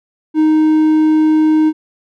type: tone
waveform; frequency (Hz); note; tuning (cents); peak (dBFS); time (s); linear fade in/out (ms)
triangle; 311.1; D#4; 0; -6; 0.34-1.73; 50
effects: none